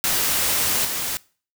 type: noise with level steps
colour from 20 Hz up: white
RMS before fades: -21 / -26 dBFS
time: 0.04-1.17 s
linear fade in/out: 0 ms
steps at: 0.85 s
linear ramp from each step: 2 ms
effects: noise-tail reverb RT60 0.4 s tail -22 dB re dry